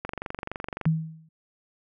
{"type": "click train", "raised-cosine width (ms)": 0.5, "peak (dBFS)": -17, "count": 20, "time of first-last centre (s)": [0.05, 0.855], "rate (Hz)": 23.6}
{"type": "tone with exponential decay", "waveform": "sine", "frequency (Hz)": 160, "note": "D#3", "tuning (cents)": 49, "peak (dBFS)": -16, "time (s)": [0.86, 1.29], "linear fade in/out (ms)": 5, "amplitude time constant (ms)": 92}
{"effects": []}